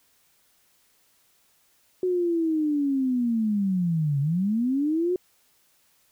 sine linear two-way sweep, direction down then up, 370 to 136.6 to 370 Hz, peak -21 dBFS, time 2.03-5.16 s, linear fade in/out 2 ms, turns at 4.2 s, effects white hiss -64 dBFS RMS until 6.11 s

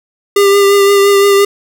square tone with vibrato, 400 Hz, G4, 35 cents sharp, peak -6 dBFS, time 0.36-1.45 s, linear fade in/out 5 ms, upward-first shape triangle, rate 5.8 Hz, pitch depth 24 cents each way, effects none

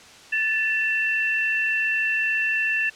sine tone pair together, 1749.4 / 2693 Hz, A6 / E7, -10 / +36 cents, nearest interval perfect fifth, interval 746 cents, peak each -23 dBFS, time 0.32-2.9 s, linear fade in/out 10 ms, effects white hiss -46 dBFS RMS until 2.95 s + low-pass 6000 Hz 12 dB/octave

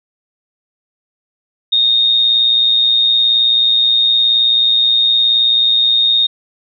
sine tone with amplitude modulation, 3698 Hz, A#7, 15 cents flat, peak -7 dBFS, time 1.72-6.27 s, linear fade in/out 10 ms, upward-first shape sine, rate 119 Hz, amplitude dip 45%, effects none

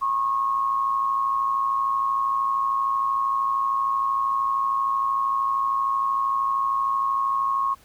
sine tone with amplitude modulation, 1089 Hz, C#6, 31 cents flat, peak -18 dBFS, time 0.01-7.75 s, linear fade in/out 20 ms, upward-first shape sine, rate 113 Hz, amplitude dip 50%, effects pink hiss -55 dBFS RMS until 7.84 s

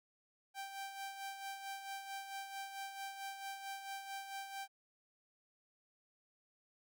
sawtooth tone with tremolo, 784 Hz, G5, in tune, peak -38 dBFS, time 0.54-4.68 s, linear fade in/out 50 ms, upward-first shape sine, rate 4.5 Hz, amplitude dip 55%, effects none

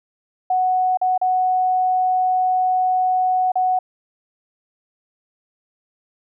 sine tone with dropouts, 740 Hz, F#5, in tune, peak -15 dBFS, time 0.5-3.79 s, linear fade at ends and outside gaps 5 ms, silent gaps 0.973-1.014 / 1.178-1.214 / 3.519-3.555 s, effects none

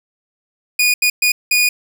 sawtooth tone bursts at uneven times, 2458 Hz, D#7, 22 cents flat, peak -8 dBFS, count 4, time 0.79-0.94 / 1.02-1.1 / 1.22-1.32 / 1.51-1.69 s, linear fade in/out 5 ms, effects none

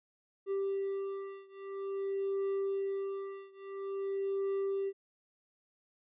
triangle beating tone pair, 392 / 392.49 Hz, G4 / G4, 0 / +2 cents, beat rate 0.49 Hz, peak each -34 / -35 dBFS, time 0.46-4.93 s, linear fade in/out 50 ms, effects resampled to 8000 Hz

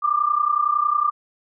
sine tone pair together, 1175 / 1205.9 Hz, D6 / D6, +1 / +45 cents, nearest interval unison, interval 44 cents, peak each -20 dBFS, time 0.02-1.11 s, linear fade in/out 20 ms, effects none

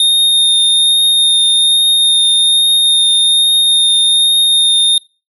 square tone with vibrato, 3673 Hz, A#7, 26 cents flat, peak -8 dBFS, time 0-4.98 s, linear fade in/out 2 ms, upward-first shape triangle, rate 1.2 Hz, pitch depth 14 cents each way, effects noise-tail reverb RT60 0.3 s tail -23 dB re dry

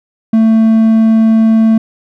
triangle tone, 222.7 Hz, A3, 21 cents sharp, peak -3 dBFS, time 0.33-1.78 s, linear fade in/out 5 ms, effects none

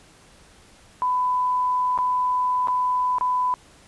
sine tone with dropouts, 1000 Hz, B5, 21 cents sharp, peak -19 dBFS, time 1.02-3.54 s, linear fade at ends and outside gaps 0 ms, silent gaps 1.977-1.987 / 2.673-2.683 / 3.184-3.21 s, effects pink hiss -52 dBFS RMS until 3.87 s + resampled to 24000 Hz

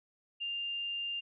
sine tone, 2798 Hz, F7, 3 cents sharp, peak -34 dBFS, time 0.4-1.21 s, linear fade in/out 20 ms, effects none

